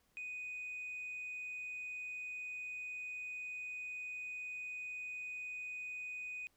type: tone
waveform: sine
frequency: 2489 Hz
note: D#7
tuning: in tune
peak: -40 dBFS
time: 0.17-6.47 s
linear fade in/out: 0 ms
effects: tanh soft clip ceiling -39 dBFS + pink hiss -75 dBFS RMS until 6.56 s